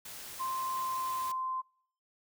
white noise, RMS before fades -45 dBFS, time 0.05-1.32 s, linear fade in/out 5 ms
sine tone with pitch glide, 1046.5 to 1038.1 Hz, C6 to C6, 0 to -14 cents, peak -32 dBFS, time 0.39-1.62 s, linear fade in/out 20 ms, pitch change -14 cents, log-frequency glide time 0.6-1.22 s
effects noise-tail reverb RT60 0.6 s tail -25 dB re dry

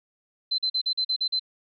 sine tone bursts, 4071 Hz, C8, 48 cents flat, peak -22 dBFS, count 8, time 0.51-1.396 s, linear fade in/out 10 ms, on 74 ms, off 42 ms, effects none

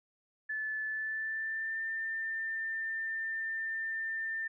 sine tone with pitch glide, 1739 to 1794.1 Hz, A6 to A6, -21 to +33 cents, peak -33 dBFS, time 0.49-4.48 s, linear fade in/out 10 ms, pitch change +54 cents, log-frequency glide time 0.85-1.81 s, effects none

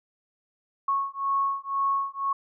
sine beating tone pair, 1100 / 1102 Hz, C#6 / C#6, -14 / -11 cents, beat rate 2 Hz, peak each -27 dBFS, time 0.88-2.33 s, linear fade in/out 5 ms, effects none

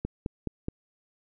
click train, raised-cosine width 3 ms, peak -17 dBFS, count 4, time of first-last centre 0.05-0.684 s, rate 4.73 Hz, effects none

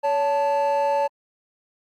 triangle tone pair together, 564.2 / 880 Hz, C#5 / A5, +30 / 0 cents, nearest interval minor sixth, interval 770 cents, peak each -19 dBFS, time 0.03-1.08 s, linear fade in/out 20 ms, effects tanh soft clip ceiling -11 dBFS + Opus 48 kbps

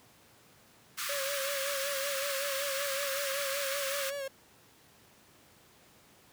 pink high-pass noise, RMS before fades -36 dBFS, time 0.97-4.11 s, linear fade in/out 20 ms, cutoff 1100 Hz, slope 96 dB/octave
45% pulse tone with vibrato, 554.4 Hz, C#5, in tune, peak -35 dBFS, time 1.09-4.28 s, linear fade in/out 5 ms, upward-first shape sine, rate 5.3 Hz, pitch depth 53 cents each way
effects pink hiss -60 dBFS RMS until 6.32 s + high-pass 100 Hz 12 dB/octave

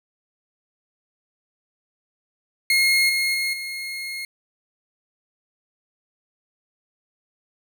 30% pulse tone with level steps, 2151 Hz, C7, 47 cents sharp, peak -13 / -17 / -19 / -26 dBFS, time 2.7-4.25 s, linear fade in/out 2 ms, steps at 3.09 / 3.34 / 3.53 s, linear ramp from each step 5 ms, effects none

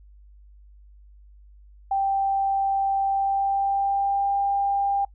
sine tone with pitch glide, 784 to 796.8 Hz, G5 to G5, 0 to +28 cents, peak -20 dBFS, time 1.91-5.05 s, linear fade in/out 5 ms, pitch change +28 cents, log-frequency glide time 3.07-4.36 s, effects noise-tail reverb RT60 0.1 s tail -24 dB re dry + added 50 Hz sine -47 dBFS peak until 5.14 s

